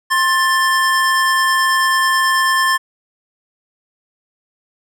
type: tone pair together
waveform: square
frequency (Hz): 1060 / 1763.6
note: C6 / A6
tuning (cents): +22 / +4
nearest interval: major sixth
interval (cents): 882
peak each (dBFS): -16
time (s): 0.1-2.78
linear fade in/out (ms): 20
effects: low-pass 12000 Hz 12 dB/octave